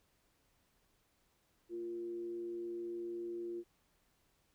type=tone with frequency modulation; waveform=sine; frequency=348.7 Hz; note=F4; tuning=3 cents flat; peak=-39 dBFS; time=1.69-3.64 s; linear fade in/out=50 ms; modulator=122 Hz; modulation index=0.23; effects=pink hiss -75 dBFS RMS until 4.54 s